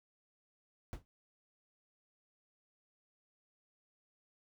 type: noise with exponential decay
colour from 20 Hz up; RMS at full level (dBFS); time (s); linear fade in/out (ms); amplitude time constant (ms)
brown; -37; 0.93-1.05; 0; 24
effects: none